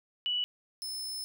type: tone pair in turn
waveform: sine / sawtooth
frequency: 2952 / 5239 Hz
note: F#7 / E8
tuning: -5 / -12 cents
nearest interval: minor seventh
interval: 993 cents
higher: second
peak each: -28 / -33 dBFS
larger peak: first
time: 0.26-0.44 / 0.82-1.24 s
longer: second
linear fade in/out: 0 ms
effects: none